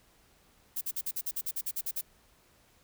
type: noise bursts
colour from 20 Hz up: violet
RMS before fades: -33 dBFS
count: 13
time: 0.76-2.013 s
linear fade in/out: 10 ms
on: 53 ms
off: 47 ms
effects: pink hiss -64 dBFS RMS until 2.83 s